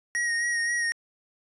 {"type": "tone with vibrato", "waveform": "square", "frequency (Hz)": 1881, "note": "A#6", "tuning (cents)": 15, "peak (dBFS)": -25, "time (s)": [0.15, 0.92], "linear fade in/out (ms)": 0, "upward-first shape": "sine", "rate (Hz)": 3.8, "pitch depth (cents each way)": 27, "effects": ["resampled to 24000 Hz"]}